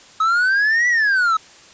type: exponential two-way sweep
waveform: triangle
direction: up then down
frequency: 1276 to 1975.5 to 1276 Hz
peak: -12 dBFS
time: 0.2-1.37 s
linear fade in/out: 5 ms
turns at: 0.88 s
effects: white hiss -45 dBFS RMS until 1.73 s + resampled to 16000 Hz